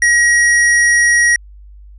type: tone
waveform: square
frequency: 1900 Hz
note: A#6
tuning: 33 cents sharp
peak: -9 dBFS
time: 0.02-1.36 s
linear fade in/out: 2 ms
effects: added 50 Hz sine -35 dBFS peak until 1.98 s + resampled to 24000 Hz